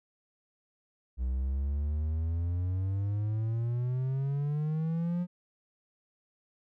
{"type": "exponential sweep", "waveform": "triangle", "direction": "up", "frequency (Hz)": [61.4, 179.3], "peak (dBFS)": -26, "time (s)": [1.17, 5.27], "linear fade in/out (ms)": 50, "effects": []}